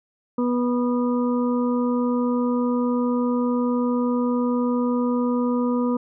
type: harmonic tone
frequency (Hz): 244.7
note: B3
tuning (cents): -16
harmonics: 1 / 2 / 4 / 5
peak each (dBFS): -20 / -26 / -32 / -34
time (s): 0.38-5.97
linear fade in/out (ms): 5
effects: none